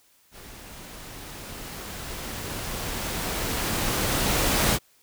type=noise with level ramp; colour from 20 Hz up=pink; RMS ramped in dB=-45 to -21 dBFS; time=0.31-4.79 s; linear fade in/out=50 ms; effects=white hiss -61 dBFS RMS until 5.02 s